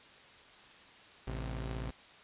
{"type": "tone pair together", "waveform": "sawtooth", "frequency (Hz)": [55.39, 130], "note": ["A1", "C3"], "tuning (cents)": [12, -11], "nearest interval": "octave + minor third", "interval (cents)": 1477, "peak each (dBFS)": [-34, -38], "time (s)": [1.27, 1.91], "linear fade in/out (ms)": 5, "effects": ["white hiss -56 dBFS RMS until 2.23 s", "resampled to 8000 Hz"]}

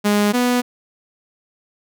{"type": "tone pair in turn", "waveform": "sawtooth", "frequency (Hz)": [206.6, 246.3], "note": ["G#3", "B3"], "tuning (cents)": [-9, -5], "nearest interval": "minor third", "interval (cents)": 304, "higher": "second", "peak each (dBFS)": [-10, -11], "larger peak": "first", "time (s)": [[0.04, 0.33], [0.33, 0.62]], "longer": "neither", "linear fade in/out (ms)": 20, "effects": []}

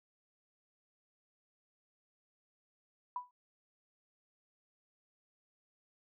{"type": "tone with exponential decay", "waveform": "sine", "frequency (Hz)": 987.8, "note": "B5", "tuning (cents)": 0, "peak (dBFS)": -32, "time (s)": [3.16, 3.31], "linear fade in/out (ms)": 2, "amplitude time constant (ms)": 31, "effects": []}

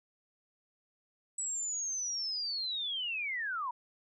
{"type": "linear sweep", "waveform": "sine", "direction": "down", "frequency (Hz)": [7902, 932.3], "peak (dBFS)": -33, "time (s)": [1.38, 3.71], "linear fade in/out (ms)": 5, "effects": []}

